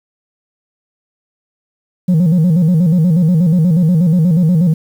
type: tone with vibrato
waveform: sine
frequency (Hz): 169.1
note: E3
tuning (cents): +44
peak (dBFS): -5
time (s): 2.08-4.74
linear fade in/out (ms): 10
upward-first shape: square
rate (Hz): 8.3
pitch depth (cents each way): 120
effects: tanh soft clip ceiling -7 dBFS + 7-bit

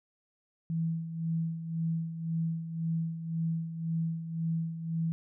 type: tone with tremolo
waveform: sine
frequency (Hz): 164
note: E3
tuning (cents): -9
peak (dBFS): -27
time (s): 0.7-5.12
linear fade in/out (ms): 0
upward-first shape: sine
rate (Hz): 1.9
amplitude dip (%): 65
effects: none

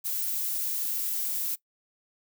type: noise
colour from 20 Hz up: violet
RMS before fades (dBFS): -30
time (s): 0.04-1.56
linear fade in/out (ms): 20
effects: noise-tail reverb RT60 0.1 s tail -20 dB re dry

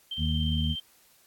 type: tone with tremolo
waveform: sine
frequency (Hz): 3136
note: G7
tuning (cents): 0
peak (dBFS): -31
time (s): 0.11-0.8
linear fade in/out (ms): 5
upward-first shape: square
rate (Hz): 17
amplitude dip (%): 30
type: harmonic tone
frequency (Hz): 77.4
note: D#2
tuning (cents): -9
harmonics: 1 / 2 / 3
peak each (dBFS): -27 / -30 / -32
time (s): 0.17-0.76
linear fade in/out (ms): 50
effects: white hiss -61 dBFS RMS until 1.26 s + AAC 64 kbps

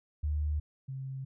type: tone pair in turn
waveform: sine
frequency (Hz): 74.9 / 133.46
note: D2 / C3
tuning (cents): +35 / +35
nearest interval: minor seventh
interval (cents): 1000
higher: second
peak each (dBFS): -28 / -36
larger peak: first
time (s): 0.23-0.6 / 0.88-1.25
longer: neither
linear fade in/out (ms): 10
effects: none

